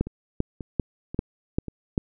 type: two click trains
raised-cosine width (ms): 3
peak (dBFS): -21 / -9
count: 4 / 6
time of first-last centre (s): 0.07-1.683 / 0.01-1.979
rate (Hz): 1.86 / 2.54
effects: none